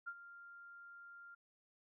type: tone with ADSR envelope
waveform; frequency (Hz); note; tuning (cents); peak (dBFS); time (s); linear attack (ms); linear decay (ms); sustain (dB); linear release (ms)
sine; 1395; F6; -2; -40; 0.06-1.35; 20; 55; -13; 9
effects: none